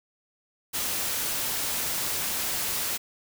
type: noise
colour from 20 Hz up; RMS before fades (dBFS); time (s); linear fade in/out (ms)
white; -29; 0.73-2.98; 20
effects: none